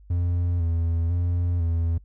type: tone with vibrato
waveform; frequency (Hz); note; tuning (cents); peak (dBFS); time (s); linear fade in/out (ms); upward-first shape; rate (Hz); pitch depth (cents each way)
triangle; 85.4; F2; -38; -19; 0.1-1.98; 5; square; 1; 39
effects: noise-tail reverb RT60 0.1 s tail -24 dB re dry + added 50 Hz sine -47 dBFS peak until 2.04 s